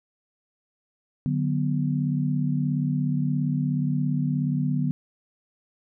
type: chord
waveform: sine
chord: B minor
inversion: first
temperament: just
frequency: 148.16 / 185.21 / 246.9 Hz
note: D3 / F#3 / B3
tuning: +16 / +2 / 0 cents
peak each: -24 / -29 / -27 dBFS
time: 1.26-4.91 s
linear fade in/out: 0 ms
effects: none

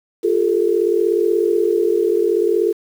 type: tone cluster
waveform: sine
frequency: 350.1 / 406.2 / 446.8 Hz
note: F4 / G#4 / A4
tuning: +4 / -38 / +27 cents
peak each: -18 dBFS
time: 0.23-2.73 s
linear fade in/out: 20 ms
effects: 7-bit

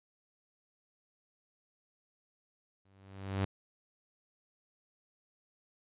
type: tone with exponential growth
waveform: sawtooth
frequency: 97.1 Hz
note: G2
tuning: 16 cents flat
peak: -24 dBFS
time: 2.85-3.45 s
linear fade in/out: 5 ms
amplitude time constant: 130 ms
effects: resampled to 8000 Hz

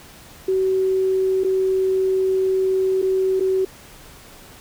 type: tone with dropouts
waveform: sine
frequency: 378.8 Hz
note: F#4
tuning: 41 cents sharp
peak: -16 dBFS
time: 0.48-3.65 s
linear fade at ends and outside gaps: 5 ms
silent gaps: 1.437-1.445 / 3.018-3.025 / 3.398-3.405 s
effects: pink hiss -44 dBFS RMS until 4.6 s

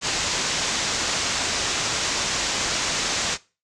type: low-pass noise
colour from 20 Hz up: white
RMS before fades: -25 dBFS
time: 0.01-3.38 s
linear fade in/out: 50 ms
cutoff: 7400 Hz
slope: 48 dB/octave
effects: noise-tail reverb RT60 0.3 s tail -20 dB re dry

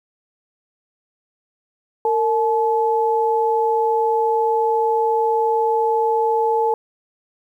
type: tone pair together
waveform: sine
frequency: 457.1 / 860.9 Hz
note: A#4 / A5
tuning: -34 / -38 cents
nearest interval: major seventh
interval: 1096 cents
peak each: -18 dBFS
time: 2.05-6.74 s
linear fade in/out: 2 ms
effects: 9-bit

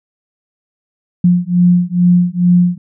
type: beating tone pair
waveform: sine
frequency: 176 / 178.3 Hz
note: F3 / F3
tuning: +14 / +36 cents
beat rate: 2.3 Hz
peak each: -11 dBFS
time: 1.24-2.78 s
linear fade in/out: 5 ms
effects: none

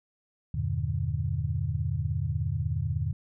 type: chord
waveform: sine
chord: E half-diminished seventh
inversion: none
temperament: just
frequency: 82.41 / 98.89 / 118.67 / 148.33 Hz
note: E2 / G2 / Bb2 / D3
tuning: 0 / +16 / +31 / +18 cents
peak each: -32 dBFS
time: 0.54-3.13 s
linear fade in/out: 5 ms
effects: none

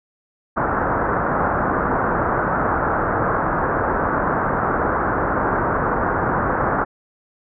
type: low-pass noise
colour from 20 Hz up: white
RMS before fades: -20 dBFS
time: 0.56-6.85 s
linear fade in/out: 20 ms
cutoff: 1500 Hz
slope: 48 dB/octave
effects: none

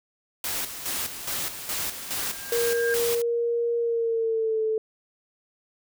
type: noise with tremolo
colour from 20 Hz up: white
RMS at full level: -29 dBFS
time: 0.44-3.22 s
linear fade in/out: 2 ms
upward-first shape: square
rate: 2.4 Hz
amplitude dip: 60%
type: tone with exponential growth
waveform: sine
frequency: 1606 Hz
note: G6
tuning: 41 cents sharp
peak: -24 dBFS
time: 1.88-2.94 s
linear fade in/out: 1 ms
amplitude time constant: 230 ms
type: tone with pitch glide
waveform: sine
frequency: 470 to 438.5 Hz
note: A#4 to A4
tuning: +14 to -6 cents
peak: -22 dBFS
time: 2.52-4.78 s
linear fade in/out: 2 ms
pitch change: -120 cents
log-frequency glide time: 3.78-4.62 s
effects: none

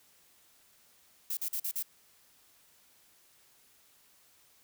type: noise bursts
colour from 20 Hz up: violet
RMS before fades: -34 dBFS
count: 5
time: 1.3-1.827 s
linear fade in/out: 5 ms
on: 71 ms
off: 43 ms
effects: white hiss -64 dBFS RMS until 4.63 s

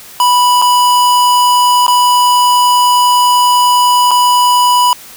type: tone with dropouts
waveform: square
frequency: 985 Hz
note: B5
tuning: 5 cents flat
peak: -7 dBFS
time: 0.2-4.93 s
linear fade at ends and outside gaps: 1 ms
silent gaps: 0.617-0.622 / 1.866-1.88 / 4.109-4.114 s
effects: white hiss -34 dBFS RMS until 5.16 s

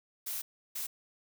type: noise bursts at uneven times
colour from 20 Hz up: blue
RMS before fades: -37 dBFS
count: 2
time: 0.26-0.42 / 0.75-0.87 s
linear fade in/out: 10 ms
effects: none

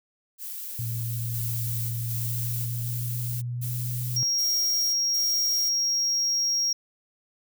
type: noise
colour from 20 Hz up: violet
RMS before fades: -36 dBFS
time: 0.38-2.9 s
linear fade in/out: 50 ms
type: tone with pitch glide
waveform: sine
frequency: 116.54 to 122.55 Hz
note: A#2 to B2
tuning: 0 to -13 cents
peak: -28 dBFS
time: 0.79-4.23 s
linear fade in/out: 0 ms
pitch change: +87 cents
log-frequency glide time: 1.96-3.85 s
type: noise bursts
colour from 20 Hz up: violet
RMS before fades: -35 dBFS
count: 6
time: 1.33-5.7 s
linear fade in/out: 20 ms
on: 570 ms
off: 190 ms
type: tone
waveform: triangle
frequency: 5600 Hz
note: F8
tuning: 4 cents sharp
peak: -21 dBFS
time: 4.16-6.73 s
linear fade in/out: 5 ms
effects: none

